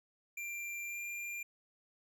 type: tone with pitch glide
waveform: square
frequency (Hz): 2372 to 2391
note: D7 to D7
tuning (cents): +17 to +30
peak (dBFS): -40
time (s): 0.37-1.43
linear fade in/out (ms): 5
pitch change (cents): +13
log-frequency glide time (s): 0.85-1.01
effects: none